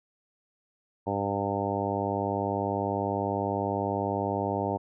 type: harmonic tone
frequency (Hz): 100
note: G2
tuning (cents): +35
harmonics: 1 / 2 / 3 / 4 / 5 / 6 / 7 / 8 / 9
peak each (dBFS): -35 / -35 / -35 / -35 / -35 / -35 / -35 / -35 / -35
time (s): 1.06-4.78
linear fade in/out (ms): 20
effects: none